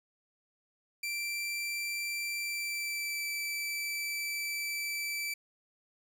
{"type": "tone with pitch glide", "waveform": "sawtooth", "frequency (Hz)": [2349, 2322], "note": ["D7", "D7"], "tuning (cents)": [0, -20], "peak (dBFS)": -30, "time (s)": [1.03, 5.34], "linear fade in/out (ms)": 5, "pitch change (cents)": -20, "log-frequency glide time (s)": [2.38, 3.24], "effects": ["11-bit"]}